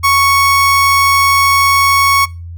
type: tone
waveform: 30% pulse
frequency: 1108.7 Hz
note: C#6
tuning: in tune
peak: -5 dBFS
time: 0.03-2.26 s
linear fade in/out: 20 ms
effects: noise-tail reverb RT60 0.3 s tail -23 dB re dry + added 85 Hz sine -25 dBFS peak until 2.57 s